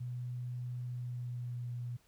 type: tone with pitch glide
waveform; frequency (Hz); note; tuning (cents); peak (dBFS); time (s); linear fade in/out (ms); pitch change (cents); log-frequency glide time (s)
sine; 123.47 to 121.35; B2 to B2; 0 to -30; -37; 0-1.97; 10; -30; 0.86-1.73
effects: pink hiss -69 dBFS RMS until 2.07 s